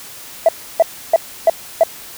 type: tone bursts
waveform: sine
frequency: 659.3 Hz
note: E5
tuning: in tune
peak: -4 dBFS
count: 5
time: 0.46-1.835 s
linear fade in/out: 2 ms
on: 27 ms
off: 310 ms
effects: tanh soft clip ceiling -2 dBFS + white hiss -35 dBFS RMS until 2.17 s